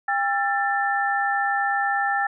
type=tone cluster; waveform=sine; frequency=801 / 1346 / 1770 Hz; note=G5 / E6 / A6; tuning=+37 / +36 / +10 cents; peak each=-23 / -28 / -24 dBFS; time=0.08-2.27 s; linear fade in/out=5 ms; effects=none